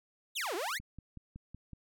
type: exponential two-way sweep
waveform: sawtooth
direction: down then up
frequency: 4059 to 324.2 to 2314 Hz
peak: -30 dBFS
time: 0.35-0.79 s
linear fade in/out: 20 ms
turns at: 0.55 s
type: click train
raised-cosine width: 5 ms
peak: -34 dBFS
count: 6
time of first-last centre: 0.8-1.733 s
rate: 5.36 Hz
effects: none